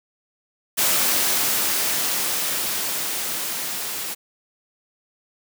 white noise with level ramp, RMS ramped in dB -19 to -29 dBFS, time 0.77-4.15 s, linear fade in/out 20 ms, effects high-pass 150 Hz 12 dB/octave

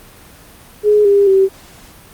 sine tone with pitch steps, 419 / 401.9 / 385.6 Hz, G#4 / G4 / G4, +15 / +43 / -28 cents, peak -7 dBFS, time 0.83-1.49 s, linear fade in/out 50 ms, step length 220 ms, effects pink hiss -41 dBFS RMS until 2.13 s + Opus 32 kbps

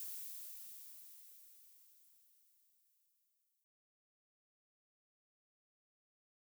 violet noise with exponential decay, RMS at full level -45 dBFS, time 0-3.64 s, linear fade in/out 0 ms, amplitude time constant 790 ms, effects none

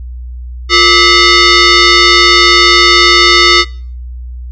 sine tone with frequency modulation, 1174.7 Hz, D6, in tune, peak -3 dBFS, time 0.69-3.65 s, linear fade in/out 50 ms, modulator 822 Hz, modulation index 4.9, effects noise-tail reverb RT60 0.5 s tail -23 dB re dry + added 61 Hz sine -21 dBFS peak until 4.51 s

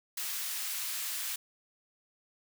white high-pass noise, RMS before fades -36 dBFS, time 0.17-1.36 s, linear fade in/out 5 ms, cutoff 1400 Hz, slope 12 dB/octave, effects none

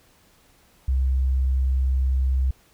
sine tone, 65.41 Hz, C2, in tune, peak -18 dBFS, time 0.88-2.51 s, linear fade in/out 5 ms, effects pink hiss -58 dBFS RMS until 2.73 s

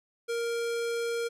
square tone with low-pass filter, 467 Hz, A#4, 3 cents sharp, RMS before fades -31 dBFS, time 0.28-1.29 s, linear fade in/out 20 ms, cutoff 11000 Hz, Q 0.74, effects none

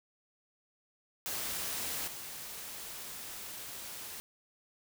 white noise with level steps, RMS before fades -37 / -44 dBFS, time 1.26-4.2 s, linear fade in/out 0 ms, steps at 2.07 s, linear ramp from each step 10 ms, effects none

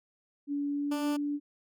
sine tone with pitch glide, 286.1 to 290.1 Hz, D4 to D4, -45 to -21 cents, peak -29 dBFS, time 0.47-1.4 s, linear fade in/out 50 ms, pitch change +24 cents, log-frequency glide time 0.68-1.1 s
15% pulse tone, 294.5 Hz, D4, 5 cents sharp, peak -28 dBFS, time 0.91-1.17 s, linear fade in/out 10 ms
effects none

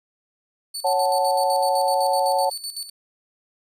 25% pulse tone with tremolo, 4483 Hz, C#8, 19 cents sharp, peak -23 dBFS, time 0.74-2.9 s, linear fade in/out 10 ms, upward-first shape square, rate 7.9 Hz, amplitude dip 70%
sine chord, F# minor, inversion second, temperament equal, 554.4 / 740 / 880 Hz, C#5 / F#5 / A5, 0 / 0 / 0 cents, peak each -22 dBFS, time 0.84-2.5 s, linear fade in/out 10 ms
effects none

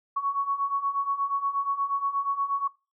sine beating tone pair, 1108.7 / 1117.1 Hz, C#6 / C#6, 0 / +13 cents, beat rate 8.4 Hz, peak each -30 / -26 dBFS, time 0.16-2.68 s, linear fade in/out 10 ms, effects noise-tail reverb RT60 0.3 s tail -21 dB re dry

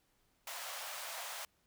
pink high-pass noise, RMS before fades -44 dBFS, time 0.47-1.45 s, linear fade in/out 2 ms, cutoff 590 Hz, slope 48 dB/octave, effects pink hiss -75 dBFS RMS until 1.66 s

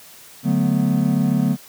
triangle chord, B minor seventh, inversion first, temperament equal, 146.83 / 185 / 220 / 246.9 Hz, D3 / F#3 / A3 / B3, 0 / 0 / 0 / 0 cents, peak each -19 dBFS, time 0.43-1.57 s, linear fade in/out 50 ms, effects white hiss -44 dBFS RMS until 1.68 s + high-pass 80 Hz 12 dB/octave

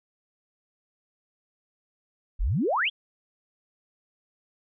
sine exponential sweep, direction up, 32.52 to 3520 Hz, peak -22 dBFS, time 2.39-2.9 s, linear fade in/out 20 ms, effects none

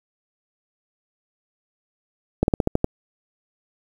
slowing click train, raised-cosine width 2 ms, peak -4 dBFS, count 7, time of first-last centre 2.43-2.844 s, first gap 51 ms, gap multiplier 1.12, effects 7-bit

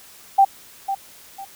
sine tone with echo, 784 Hz, G5, in tune, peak -9 dBFS, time 0.38-0.45 s, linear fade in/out 10 ms, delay 500 ms, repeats 2, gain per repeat -11 dB, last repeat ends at 1.45 s, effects white hiss -46 dBFS RMS until 1.55 s

